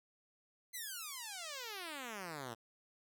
5% pulse exponential sweep, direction down, 2093 to 110.4 Hz, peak -32 dBFS, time 0.73-2.55 s, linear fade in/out 20 ms, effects none

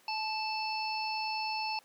harmonic tone with a mistuned harmonic, 880 Hz, A5, in tune, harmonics 1 / 3 / 5 / 6, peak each -34 / -38 / -40 / -42 dBFS, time 0.08-1.79 s, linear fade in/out 2 ms, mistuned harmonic 1, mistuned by -18 cents, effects pink hiss -62 dBFS RMS until 1.84 s + high-pass 400 Hz 12 dB/octave

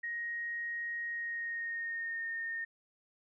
sine tone with pitch glide, 1877 to 1833.1 Hz, A#6 to A#6, +11 to -30 cents, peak -35 dBFS, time 0.03-2.65 s, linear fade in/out 10 ms, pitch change -41 cents, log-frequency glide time 1.06-2.27 s, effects none

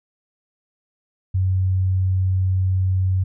sine tone, 93.6 Hz, F#2, 20 cents sharp, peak -16 dBFS, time 1.34-3.24 s, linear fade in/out 10 ms, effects none

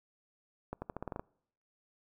accelerating click train, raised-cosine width 1 ms, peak -24 dBFS, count 9, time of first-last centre 0.73-1.195 s, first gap 90 ms, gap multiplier 0.87, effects noise-tail reverb RT60 0.7 s tail -26 dB re dry

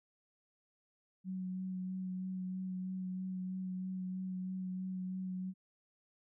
sine tone with vibrato, 185.8 Hz, F#3, 7 cents sharp, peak -37 dBFS, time 1.24-5.54 s, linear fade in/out 50 ms, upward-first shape sine, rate 3.1 Hz, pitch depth 15 cents each way, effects none

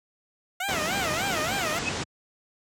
15% pulse tone with vibrato, 698.5 Hz, F5, in tune, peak -21 dBFS, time 0.6-1.79 s, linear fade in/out 5 ms, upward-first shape sine, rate 3.4 Hz, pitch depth 240 cents each way
pink low-pass noise, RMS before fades -30 dBFS, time 0.68-2.04 s, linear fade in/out 10 ms, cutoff 8000 Hz, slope 48 dB/octave
sine tone with exponential growth, 2557 Hz, D#7, 47 cents sharp, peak -21 dBFS, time 1.81-1.89 s, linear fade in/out 5 ms, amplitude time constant 16 ms
effects high-pass 100 Hz 12 dB/octave

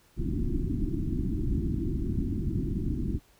pink low-pass noise, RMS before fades -29 dBFS, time 0.16-3.2 s, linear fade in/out 50 ms, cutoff 360 Hz, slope 96 dB/octave, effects pink hiss -62 dBFS RMS until 3.39 s

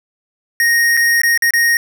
square tone with dropouts, 1864.7 Hz, A#6, in tune, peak -11 dBFS, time 0.6-1.77 s, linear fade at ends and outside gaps 1 ms, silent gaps 0.969-0.973 / 1.217-1.234 / 1.376-1.422 / 1.507-1.536 s, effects none

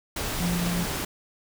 sine tone in noise, 174.61 Hz, F3, in tune, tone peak -25 dBFS, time 0.4-0.84 s, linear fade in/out 5 ms, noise pink, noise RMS -30 dBFS, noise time 0.16-1.05 s, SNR +2 dB, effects none

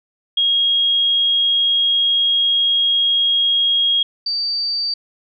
sine tone pair in turn, 3274 / 4630 Hz, G#7 / D8, -25 / -25 cents, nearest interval tritone, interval 600 cents, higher second, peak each -13 / -18 dBFS, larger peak first, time 0.37-4.03 / 4.26-4.94 s, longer first, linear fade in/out 5 ms, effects none

